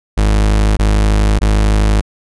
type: tone bursts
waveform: 40% pulse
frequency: 52.1 Hz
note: G#1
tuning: 6 cents sharp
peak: -8 dBFS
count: 3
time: 0.17-2.012 s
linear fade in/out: 10 ms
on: 600 ms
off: 21 ms
effects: resampled to 24000 Hz